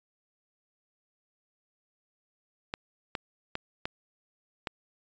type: clicks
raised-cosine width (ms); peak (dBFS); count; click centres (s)
0.3; -16; 5; 2.739 / 3.152 / 3.554 / 3.855 / 4.672
effects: resampled to 16000 Hz